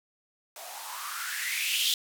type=noise with band-pass filter sweep; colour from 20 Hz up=violet; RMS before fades=-32 dBFS; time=0.56-1.94 s; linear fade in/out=2 ms; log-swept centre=630 to 3500 Hz; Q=5.6; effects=none